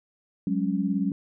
sine chord, F# suspended second, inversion none, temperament equal with one note detuned, 185 / 203.1 / 277.2 Hz, F#3 / G#3 / C#4, 0 / -38 / 0 cents, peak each -27 / -27 / -28 dBFS, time 0.47-1.12 s, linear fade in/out 2 ms, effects none

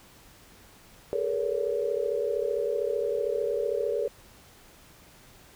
sine tone cluster, 411.3 / 446.8 / 480 / 567 Hz, G#4 / A4 / B4 / C#5, -17 / +27 / -49 / +39 cents, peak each -31 dBFS, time 1.13-4.08 s, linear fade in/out 0 ms, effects pink hiss -54 dBFS RMS until 5.55 s

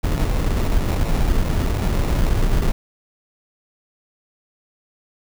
brown noise with sample-and-hold, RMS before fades -18 dBFS, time 0.03-2.72 s, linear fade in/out 10 ms, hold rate 1575 Hz, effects none

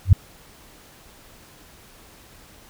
sine tone with exponential growth, 94 Hz, F#2, 28 cents sharp, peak -4 dBFS, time 0.05-0.13 s, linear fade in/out 5 ms, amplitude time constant 17 ms, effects pink hiss -49 dBFS RMS until 2.69 s

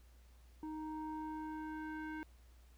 square tone with low-pass filter sweep, 311.1 Hz, D#4, in tune, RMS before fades -44 dBFS, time 0.63-2.23 s, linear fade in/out 0 ms, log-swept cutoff 730 to 1800 Hz, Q 2.7, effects added 60 Hz sine -59 dBFS peak until 2.77 s + pink hiss -71 dBFS RMS until 2.77 s

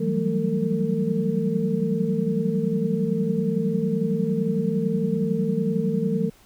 sine tone cluster, 162.7 / 185.1 / 196 / 222.9 / 453.4 Hz, E3 / F#3 / G3 / A3 / A#4, -22 / +1 / 0 / +23 / -48 cents, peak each -27 dBFS, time 0-6.3 s, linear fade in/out 10 ms, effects pink hiss -55 dBFS RMS until 6.45 s

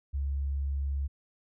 sine tone, 69.5 Hz, C#2, 5 cents sharp, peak -28 dBFS, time 0.13-1.08 s, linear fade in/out 20 ms, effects none

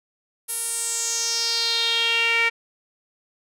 sawtooth tone with band-pass filter sweep, 461.8 Hz, A#4, 16 cents flat, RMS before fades -23 dBFS, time 0.48-2.5 s, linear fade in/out 20 ms, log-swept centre 11000 to 2200 Hz, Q 4.6, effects none

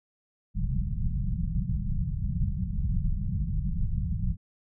pink low-pass noise, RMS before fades -28 dBFS, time 0.54-4.37 s, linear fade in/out 50 ms, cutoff 200 Hz, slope 96 dB/octave, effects none

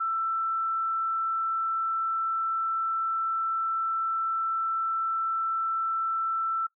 sine tone, 1332 Hz, E6, 18 cents sharp, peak -25 dBFS, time 0-6.67 s, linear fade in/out 10 ms, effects noise-tail reverb RT60 0.1 s tail -18 dB re dry

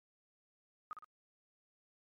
sine tone with echo, 1244.5 Hz, D#6, in tune, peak -39 dBFS, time 0.91-0.93 s, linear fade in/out 0 ms, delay 57 ms, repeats 2, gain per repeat -6 dB, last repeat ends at 1.044 s, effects MP3 64 kbps

